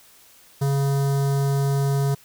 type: tone with notch filter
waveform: square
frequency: 138.9 Hz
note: C#3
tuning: 4 cents sharp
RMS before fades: -21 dBFS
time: 0.61-2.15 s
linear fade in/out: 10 ms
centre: 2500 Hz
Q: 0.59
effects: white hiss -52 dBFS RMS until 2.24 s